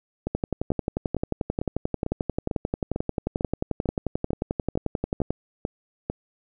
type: two click trains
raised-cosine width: 2 ms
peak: -13 / -11 dBFS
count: 14 / 57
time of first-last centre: 0.27-6.1 / 0.35-5.306 s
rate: 2.23 / 11.3 Hz
effects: none